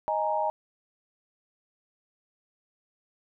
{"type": "chord", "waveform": "sine", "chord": "D# suspended fourth", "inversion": "none", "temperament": "equal", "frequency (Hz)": [622.3, 830.6, 932.3], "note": ["D#5", "G#5", "A#5"], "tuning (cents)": [0, 0, 0], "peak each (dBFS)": -29, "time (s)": [0.08, 0.5], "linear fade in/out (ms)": 0, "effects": []}